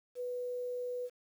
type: tone with quantisation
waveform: sine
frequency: 493.9 Hz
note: B4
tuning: in tune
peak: -35 dBFS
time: 0.15-1.1 s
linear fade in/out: 50 ms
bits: 10
effects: none